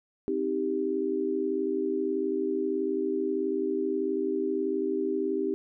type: chord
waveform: sine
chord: C minor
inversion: none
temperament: just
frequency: 261.6 / 314 / 392.4 Hz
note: C4 / Eb4 / G4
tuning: 0 / +16 / +2 cents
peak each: -33 / -31 / -28 dBFS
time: 0.28-5.54 s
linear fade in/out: 0 ms
effects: none